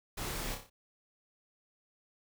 pink noise with echo, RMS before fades -39 dBFS, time 0.17-0.55 s, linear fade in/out 10 ms, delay 30 ms, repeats 5, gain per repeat -5 dB, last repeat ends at 0.7 s, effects none

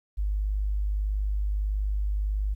sine tone, 50.8 Hz, G#1, 38 cents flat, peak -24 dBFS, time 0.17-2.55 s, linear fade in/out 20 ms, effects 11-bit

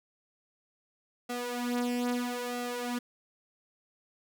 sawtooth tone with flanger, 244.1 Hz, B3, 20 cents flat, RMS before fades -33 dBFS, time 1.29-2.99 s, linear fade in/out 10 ms, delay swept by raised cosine 1.5 to 4.5 ms, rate 0.77 Hz, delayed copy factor +0.75, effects none

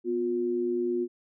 sine tone pair together, 246.9 / 356.1 Hz, B3 / F4, 0 / +34 cents, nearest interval tritone, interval 634 cents, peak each -32 / -26 dBFS, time 0.04-1.08 s, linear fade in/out 50 ms, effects none

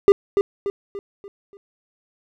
triangle tone with echo, 400 Hz, G4, 35 cents sharp, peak -5 dBFS, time 0.08-0.12 s, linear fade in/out 0 ms, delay 290 ms, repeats 5, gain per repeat -7 dB, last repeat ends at 1.57 s, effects none

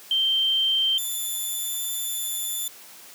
sine / 5% pulse tone pair in turn, 3136 / 3511 Hz, G7 / A7, 0 / -4 cents, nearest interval major second, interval 196 cents, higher second, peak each -19 dBFS, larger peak neither, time 0.11-0.98 / 0.98-2.68 s, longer second, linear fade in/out 2 ms, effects white hiss -46 dBFS RMS until 3.14 s + high-pass 200 Hz 12 dB/octave

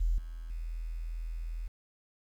sine tone with level steps, 41.2 Hz, E1, in tune, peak -25 / -38 / -34 dBFS, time 0-1.68 s, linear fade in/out 10 ms, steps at 0.18 / 0.5 s, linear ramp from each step 2 ms, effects 10-bit

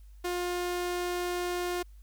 sawtooth tone, 354.9 Hz, F4, 28 cents sharp, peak -26 dBFS, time 0.24-1.83 s, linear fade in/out 10 ms, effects added 50 Hz sine -48 dBFS peak until 2.02 s + white hiss -70 dBFS RMS until 2.02 s

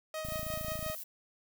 sawtooth tone with tremolo, 628 Hz, D#5, 16 cents sharp, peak -31 dBFS, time 0.14-0.95 s, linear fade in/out 2 ms, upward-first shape triangle, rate 5.7 Hz, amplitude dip 60%
violet noise, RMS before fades -43 dBFS, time 0.24-1.04 s, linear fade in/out 10 ms
click train, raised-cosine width 5 ms, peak -30 dBFS, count 19, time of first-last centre 0.25-0.9 s, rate 27.7 Hz
effects none

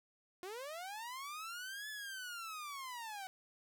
sawtooth linear two-way sweep, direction up then down, 349.2 to 1736 to 744 Hz, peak -40 dBFS, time 0.43-3.27 s, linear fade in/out 0 ms, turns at 1.89 s, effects none

